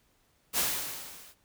white noise with level ramp, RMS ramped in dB -25 to -54 dBFS, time 0.53-1.35 s, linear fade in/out 50 ms, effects pink hiss -69 dBFS RMS until 1.44 s

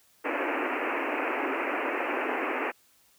pink band-pass noise, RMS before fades -30 dBFS, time 0.24-2.72 s, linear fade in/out 20 ms, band 260 to 2700 Hz, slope 96 dB/octave, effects white hiss -63 dBFS RMS until 3.18 s

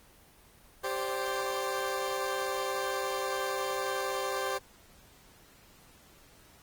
20% pulse chord, G suspended fourth, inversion none, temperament equal with one note detuned, 392 / 523.3 / 582.6 Hz, G4 / C5 / D5, 0 / 0 / -14 cents, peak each -30 / -29 / -34 dBFS, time 0.83-4.59 s, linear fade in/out 20 ms, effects pink hiss -58 dBFS RMS until 6.62 s + Opus 24 kbps

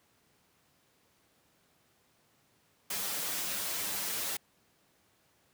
white noise with comb filter, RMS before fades -35 dBFS, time 2.9-4.37 s, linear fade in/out 5 ms, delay 7.9 ms, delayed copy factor -0.8, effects pink hiss -69 dBFS RMS until 5.53 s + high-pass 100 Hz 12 dB/octave

